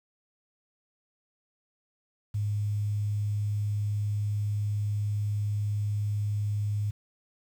sine tone, 103.8 Hz, G#2, in tune, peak -26 dBFS, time 2.34-6.91 s, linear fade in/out 10 ms, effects 9-bit

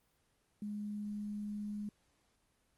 sine tone with quantisation, 207.8 Hz, G#3, 1 cent sharp, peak -38 dBFS, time 0.62-1.89 s, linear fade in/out 2 ms, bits 11, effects pink hiss -75 dBFS RMS until 2.77 s + Opus 24 kbps

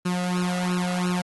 sawtooth tone with flanger, 179.7 Hz, F3, 50 cents sharp, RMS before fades -25 dBFS, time 0.05-1.22 s, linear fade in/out 10 ms, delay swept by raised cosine 0.73 to 1.53 ms, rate 2.9 Hz, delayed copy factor +0.75, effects AAC 32 kbps

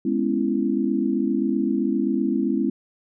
sine chord, C# minor seventh, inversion second, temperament just, 207.9 / 249.5 / 277.2 / 332.6 Hz, G#3 / B3 / C#4 / E4, +2 / +18 / 0 / +16 cents, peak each -25 dBFS, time 0.05-2.7 s, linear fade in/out 5 ms, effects none

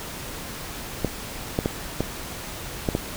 clicks, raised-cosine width 2 ms, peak -8 dBFS, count 6, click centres 1.047 / 1.589 / 1.659 / 2.006 / 2.888 / 2.951 s, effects pink hiss -35 dBFS RMS until 3.16 s

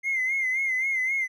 triangle tone with vibrato, 2093 Hz, C7, in tune, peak -20 dBFS, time 0.03-1.28 s, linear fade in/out 50 ms, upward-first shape sine, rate 3.8 Hz, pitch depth 67 cents each way, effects tanh soft clip ceiling -20 dBFS

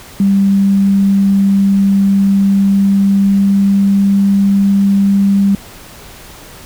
sine tone with pitch glide, 197 to 198.14 Hz, G3 to G3, +9 to +19 cents, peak -7 dBFS, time 0.2-5.55 s, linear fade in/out 2 ms, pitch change +10 cents, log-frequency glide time 2.33-4.14 s, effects pink hiss -35 dBFS RMS until 6.65 s

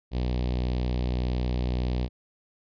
sawtooth tone with notch filter, 61.74 Hz, B1, in tune, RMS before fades -27 dBFS, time 0.11-2.09 s, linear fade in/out 50 ms, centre 1400 Hz, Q 0.67, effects resampled to 11025 Hz

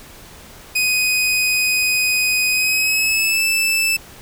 sawtooth tone with pitch glide, 2500 to 2638 Hz, D#7 to E7, +8 to +1 cents, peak -12 dBFS, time 0.75-3.97 s, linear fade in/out 10 ms, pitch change +93 cents, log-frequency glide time 2.5-3.43 s, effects pink hiss -41 dBFS RMS until 4.21 s

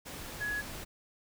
sine tone in noise, 1682 Hz, G#6, 22 cents sharp, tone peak -32 dBFS, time 0.4-0.62 s, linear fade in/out 20 ms, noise pink, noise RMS -43 dBFS, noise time 0.05-0.85 s, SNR +8 dB, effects none

